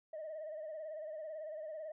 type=tone with vibrato; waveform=sine; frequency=622.3 Hz; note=D#5; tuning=in tune; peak=-40 dBFS; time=0.13-1.92 s; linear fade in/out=5 ms; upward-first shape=sine; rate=18 Hz; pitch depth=67 cents each way; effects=tanh soft clip ceiling -39 dBFS